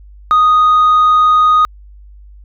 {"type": "tone", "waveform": "sine", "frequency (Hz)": 1243, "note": "D#6", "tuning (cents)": -2, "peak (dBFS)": -4, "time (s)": [0.31, 1.65], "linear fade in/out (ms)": 0, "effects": ["tanh soft clip ceiling -5 dBFS", "added 50 Hz sine -35 dBFS peak until 2.44 s"]}